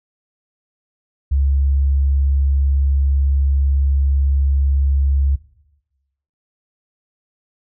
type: tone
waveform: sine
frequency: 69 Hz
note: C#2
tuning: 7 cents flat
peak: -13 dBFS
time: 1.31-5.36 s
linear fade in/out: 10 ms
effects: noise-tail reverb RT60 1.0 s tail -18 dB re dry